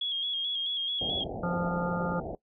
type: tone with vibrato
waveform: sine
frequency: 3300 Hz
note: G#7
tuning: 12 cents flat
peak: -28 dBFS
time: 0.01-1.24 s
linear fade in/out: 5 ms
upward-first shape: square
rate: 4.6 Hz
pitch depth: 34 cents each way
type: low-pass noise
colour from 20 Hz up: white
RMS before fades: -37 dBFS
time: 1.01-2.35 s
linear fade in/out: 2 ms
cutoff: 800 Hz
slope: 96 dB/octave
type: harmonic tone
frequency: 174.61 Hz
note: F3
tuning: in tune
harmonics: 1 / 3 / 5 / 7 / 8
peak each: -30 / -35 / -37 / -38 / -39 dBFS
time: 1.43-2.2 s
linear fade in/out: 5 ms
effects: noise-tail reverb RT60 0.1 s tail -20 dB re dry